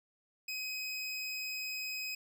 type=tone; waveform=25% pulse; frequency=2525 Hz; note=D#7; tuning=25 cents sharp; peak=-33 dBFS; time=0.48-2.15 s; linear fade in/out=5 ms; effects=none